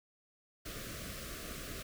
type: band-stop noise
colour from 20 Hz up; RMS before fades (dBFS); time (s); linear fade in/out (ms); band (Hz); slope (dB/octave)
pink; -44; 0.65-1.83; 10; 690 to 1100; 96
effects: none